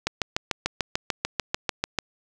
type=click train; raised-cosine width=0.2 ms; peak=-6 dBFS; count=14; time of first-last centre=0.07-1.987 s; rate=6.78 Hz; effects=none